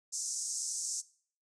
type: band-pass noise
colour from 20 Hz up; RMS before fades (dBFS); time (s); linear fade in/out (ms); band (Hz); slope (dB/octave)
pink; -37; 0.12-1.02; 20; 5700 to 8600; 48
effects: noise-tail reverb RT60 0.5 s tail -20 dB re dry

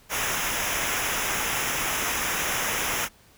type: noise with comb filter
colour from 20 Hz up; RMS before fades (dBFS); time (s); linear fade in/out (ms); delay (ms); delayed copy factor
pink; -27; 0.09-3.09; 50; 0.23; -0.75
effects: pink hiss -56 dBFS RMS until 3.37 s

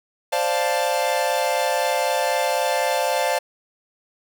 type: chord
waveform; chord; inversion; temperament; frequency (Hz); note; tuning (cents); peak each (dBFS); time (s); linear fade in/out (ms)
45% pulse; D minor seventh; third; equal; 523.3 / 587.3 / 698.5 / 880; C5 / D5 / F5 / A5; 0 / 0 / 0 / 0; -25; 0.32-3.39; 10
effects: none

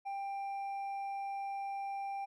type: tone with hard clipping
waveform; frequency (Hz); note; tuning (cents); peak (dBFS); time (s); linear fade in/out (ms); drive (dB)
sine; 791; G5; +15; -38; 0.05-2.26; 20; 4
effects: none

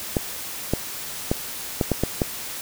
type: clicks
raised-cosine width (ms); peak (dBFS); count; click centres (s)
2; -6; 7; 0.168 / 0.736 / 1.315 / 1.812 / 1.917 / 2.036 / 2.218
effects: white hiss -33 dBFS RMS until 2.61 s

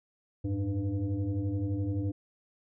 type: tone with frequency modulation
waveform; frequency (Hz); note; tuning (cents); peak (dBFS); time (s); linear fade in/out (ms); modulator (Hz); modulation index
sine; 103.83; G#2; 0; -28; 0.44-2.12; 10; 196; 1.2
effects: none

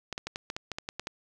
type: clicks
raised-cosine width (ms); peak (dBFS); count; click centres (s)
0.2; -17; 11; 0.127 / 0.179 / 0.27 / 0.359 / 0.501 / 0.565 / 0.717 / 0.785 / 0.889 / 0.996 / 1.071
effects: none

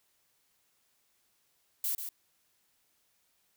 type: noise with echo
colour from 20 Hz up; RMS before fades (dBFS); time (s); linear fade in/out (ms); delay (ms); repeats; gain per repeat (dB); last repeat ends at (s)
violet; -32; 1.84-1.95; 2; 140; 1; -7; 2.09
effects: white hiss -73 dBFS RMS until 3.56 s

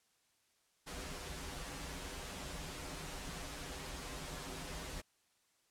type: noise with comb filter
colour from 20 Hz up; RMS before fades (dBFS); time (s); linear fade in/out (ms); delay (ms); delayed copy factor
pink; -45; 0.86-5.02; 20; 9.1; -1
effects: white hiss -75 dBFS RMS until 5.7 s + low-pass 10000 Hz 12 dB/octave

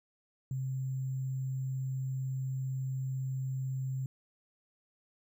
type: tone with sample-and-hold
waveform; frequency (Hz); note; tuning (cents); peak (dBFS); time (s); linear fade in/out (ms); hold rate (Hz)
sine; 132.1; C3; +17; -32; 0.51-4.06; 2; 7350
effects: none

